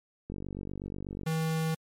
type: click train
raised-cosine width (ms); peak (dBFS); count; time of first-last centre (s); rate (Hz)
3; -25; 46; 0.3-1.234; 48.2
type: tone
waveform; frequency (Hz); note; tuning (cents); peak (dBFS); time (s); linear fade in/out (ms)
square; 160.4; E3; -47; -28; 1.26-1.75; 10
effects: MP3 64 kbps